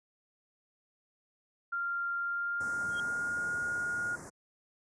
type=tone with pitch glide; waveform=sine; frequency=1391 to 1426.8 Hz; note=F6 to F6; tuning=-7 to +37 cents; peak=-31 dBFS; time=1.72-4.16 s; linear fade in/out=10 ms; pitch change=+44 cents; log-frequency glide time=2.17-3.59 s
type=band-stop noise; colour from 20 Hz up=pink; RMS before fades=-45 dBFS; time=2.6-4.3 s; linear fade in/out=10 ms; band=1800 to 5800 Hz; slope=48 dB/octave
type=tone with exponential growth; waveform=sine; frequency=3250 Hz; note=G#7; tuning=38 cents flat; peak=-37 dBFS; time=2.89-3 s; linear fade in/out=2 ms; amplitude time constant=23 ms
effects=high-pass 100 Hz 12 dB/octave + resampled to 22050 Hz